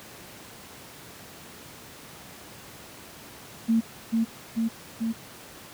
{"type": "tone with echo", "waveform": "sine", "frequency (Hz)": 226.4, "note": "A3", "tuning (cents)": 50, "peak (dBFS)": -18, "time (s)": [3.68, 3.81], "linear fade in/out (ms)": 20, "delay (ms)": 440, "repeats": 3, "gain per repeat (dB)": -2, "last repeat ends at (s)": 5.13, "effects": ["pink hiss -45 dBFS RMS until 5.73 s", "high-pass 100 Hz 12 dB/octave"]}